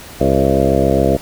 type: harmonic tone with a mistuned harmonic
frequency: 67.4 Hz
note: C#2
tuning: 48 cents flat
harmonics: 1 / 2 / 3 / 4 / 5 / 6 / 7 / 8 / 9 / 10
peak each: -20 / -20 / -20 / -20 / -20 / -20 / -20 / -20 / -20 / -20 dBFS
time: 0.2-1.17 s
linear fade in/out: 10 ms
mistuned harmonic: 7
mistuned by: +26 cents
effects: pink hiss -35 dBFS RMS until 1.21 s